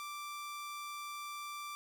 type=tone; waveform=sawtooth; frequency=1174.7 Hz; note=D6; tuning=in tune; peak=-38 dBFS; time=0-1.75 s; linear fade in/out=0 ms; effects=none